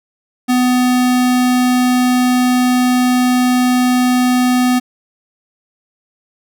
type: tone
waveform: square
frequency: 250 Hz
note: B3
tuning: 21 cents sharp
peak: -11 dBFS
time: 0.48-4.8 s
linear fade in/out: 20 ms
effects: none